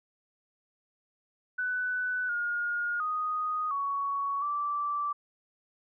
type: tone with pitch steps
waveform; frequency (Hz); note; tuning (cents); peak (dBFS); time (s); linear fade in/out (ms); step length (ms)
sine; 1495 / 1427 / 1243 / 1118 / 1166; F#6 / F6 / D#6 / C#6 / D6; +17 / +37 / -2 / +14 / -13; -28; 1.58-5.13; 10; 710
effects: none